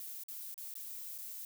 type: noise with dropouts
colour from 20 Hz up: violet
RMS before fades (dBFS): -45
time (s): 0-1.45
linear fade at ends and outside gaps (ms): 1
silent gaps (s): 0.236-0.284 / 0.542-0.578 / 0.74-0.754 / 1.18-1.185
effects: none

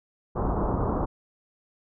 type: low-pass noise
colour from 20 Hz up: pink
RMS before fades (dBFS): -26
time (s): 0.35-1.06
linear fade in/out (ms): 20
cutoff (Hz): 1200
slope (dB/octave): 48
effects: none

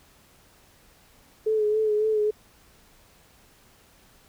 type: tone with vibrato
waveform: sine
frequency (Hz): 428.9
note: A4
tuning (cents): -44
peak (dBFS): -20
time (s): 1.46-2.31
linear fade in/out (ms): 10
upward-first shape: sine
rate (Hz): 3.6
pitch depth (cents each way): 36
effects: pink hiss -57 dBFS RMS until 4.28 s

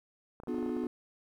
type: clicks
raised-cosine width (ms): 1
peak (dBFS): -32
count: 10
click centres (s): 0.401 / 0.435 / 0.473 / 0.544 / 0.585 / 0.628 / 0.662 / 0.694 / 0.767 / 0.837
type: chord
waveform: triangle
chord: B diminished seventh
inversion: none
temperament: just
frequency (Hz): 246.9 / 296.3 / 355.6 / 426.7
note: B3 / D4 / F4 / Ab4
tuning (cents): 0 / +15 / +31 / +47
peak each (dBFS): -33 / -36 / -35 / -39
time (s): 0.48-0.87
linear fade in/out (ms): 2
effects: 11-bit

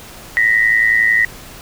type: tone pair together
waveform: sine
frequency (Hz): 1864.7 / 1975.6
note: A#6 / B6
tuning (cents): 0 / 0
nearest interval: minor second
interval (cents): 100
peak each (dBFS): -13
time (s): 0.37-1.25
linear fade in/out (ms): 0
effects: pink hiss -36 dBFS RMS until 1.61 s

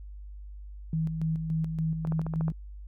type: tone with tremolo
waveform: sine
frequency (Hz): 160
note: D#3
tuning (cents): +49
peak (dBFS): -25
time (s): 0.93-2.52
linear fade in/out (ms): 2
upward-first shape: square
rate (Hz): 3.5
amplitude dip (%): 45
type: click train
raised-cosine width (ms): 1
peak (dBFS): -23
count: 7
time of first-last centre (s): 2.05-2.482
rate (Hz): 13.9
effects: added 50 Hz sine -40 dBFS peak until 2.87 s

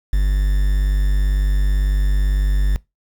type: tone with quantisation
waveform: triangle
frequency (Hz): 49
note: G1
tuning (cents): 0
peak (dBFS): -11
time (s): 0.13-2.76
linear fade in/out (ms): 0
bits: 6
effects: noise-tail reverb RT60 0.2 s tail -22 dB re dry

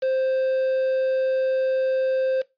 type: tone with quantisation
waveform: triangle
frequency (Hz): 524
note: C5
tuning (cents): +2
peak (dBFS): -18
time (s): 0.02-2.42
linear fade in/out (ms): 10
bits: 6
effects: noise-tail reverb RT60 0.2 s tail -19 dB re dry + resampled to 11025 Hz

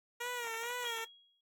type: tone with vibrato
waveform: 10% pulse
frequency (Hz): 472.2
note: A#4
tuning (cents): +22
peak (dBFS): -29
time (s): 0.2-1.05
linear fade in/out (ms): 10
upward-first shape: sine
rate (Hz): 2.2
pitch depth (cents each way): 78
type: tone with exponential decay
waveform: sine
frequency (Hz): 3300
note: G#7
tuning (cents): -12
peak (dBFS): -36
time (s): 0.85-1.41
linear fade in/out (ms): 5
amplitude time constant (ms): 120
effects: noise-tail reverb RT60 0.1 s tail -17 dB re dry + AAC 64 kbps

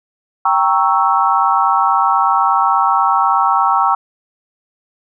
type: chord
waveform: sine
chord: G diminished seventh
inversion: none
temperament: equal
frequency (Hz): 784 / 932.3 / 1108.7 / 1318.5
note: G5 / Bb5 / Db6 / Fb6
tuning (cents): 0 / 0 / 0 / 0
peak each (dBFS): -16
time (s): 0.45-3.95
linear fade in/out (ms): 5
effects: none

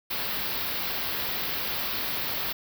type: band-stop noise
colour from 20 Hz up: white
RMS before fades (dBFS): -30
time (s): 0.1-2.53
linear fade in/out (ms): 10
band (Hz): 5000 to 13000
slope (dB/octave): 48
effects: none

